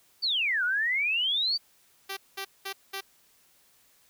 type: exponential two-way sweep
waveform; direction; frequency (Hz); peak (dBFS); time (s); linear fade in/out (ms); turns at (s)
sine; down then up; 4699 to 1410 to 4699; -24; 0.22-1.58; 20; 0.64
type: tone bursts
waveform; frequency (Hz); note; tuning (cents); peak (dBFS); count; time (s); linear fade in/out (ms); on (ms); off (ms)
5% pulse; 389.9; G4; -9; -22; 4; 2.09-3.01; 10; 80; 200
effects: white hiss -63 dBFS RMS until 4.09 s